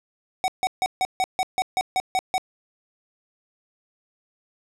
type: tone bursts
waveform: square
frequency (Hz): 751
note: F#5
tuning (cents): +26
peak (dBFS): -20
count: 11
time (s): 0.44-2.38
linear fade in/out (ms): 0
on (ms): 40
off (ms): 150
effects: low-pass 9000 Hz 12 dB/octave